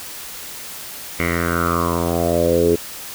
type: tone with low-pass filter sweep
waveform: 10% pulse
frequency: 85.1 Hz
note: F2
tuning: 44 cents flat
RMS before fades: -18 dBFS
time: 1.19-2.76 s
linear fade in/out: 10 ms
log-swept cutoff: 2200 to 400 Hz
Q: 5.9
effects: white hiss -33 dBFS RMS until 3.14 s